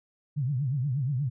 sine tone with vibrato, 134.6 Hz, C3, 49 cents sharp, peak -25 dBFS, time 0.36-1.3 s, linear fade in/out 20 ms, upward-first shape triangle, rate 8.4 Hz, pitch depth 230 cents each way, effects none

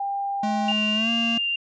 sine tone, 797 Hz, G5, 28 cents sharp, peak -24 dBFS, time 0-0.72 s, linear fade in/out 5 ms
square tone with pitch glide, 213 to 230.9 Hz, G#3 to A#3, +44 to -16 cents, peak -25 dBFS, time 0.43-1.38 s, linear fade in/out 5 ms, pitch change +140 cents, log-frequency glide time 0.94-1.1 s
sine tone with vibrato, 2794 Hz, F7, in tune, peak -22 dBFS, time 0.68-1.56 s, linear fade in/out 5 ms, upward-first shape triangle, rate 4.6 Hz, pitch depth 8 cents each way
effects resampled to 16000 Hz

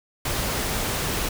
pink noise, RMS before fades -26 dBFS, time 0.25-1.29 s, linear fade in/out 5 ms, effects none

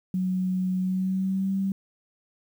sine tone with pitch glide, 185 to 193.86 Hz, F#3 to G3, 0 to -19 cents, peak -23 dBFS, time 0.14-1.72 s, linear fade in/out 2 ms, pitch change +81 cents, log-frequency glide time 0.8-1.56 s, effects 9-bit

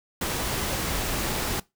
pink noise, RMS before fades -28 dBFS, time 0.21-1.6 s, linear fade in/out 5 ms, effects noise-tail reverb RT60 0.2 s tail -21 dB re dry

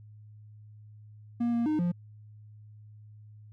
triangle tone with pitch steps, 237 / 234.7 / 307 / 174.9 Hz, A#3 / A#3 / D#4 / F3, +29 / +12 / -23 / +3 cents, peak -23 dBFS, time 1.4-1.92 s, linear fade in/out 10 ms, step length 130 ms, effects added 106 Hz sine -48 dBFS peak until 3.52 s

